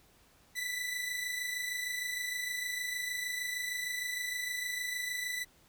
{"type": "tone pair together", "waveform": "sawtooth", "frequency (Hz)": [1975.5, 2002], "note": ["B6", "B6"], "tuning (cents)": [0, 23], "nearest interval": "unison", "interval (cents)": 23, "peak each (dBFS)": [-32, -37], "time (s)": [0.55, 5.45], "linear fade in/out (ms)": 20, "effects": ["pink hiss -64 dBFS RMS until 5.68 s"]}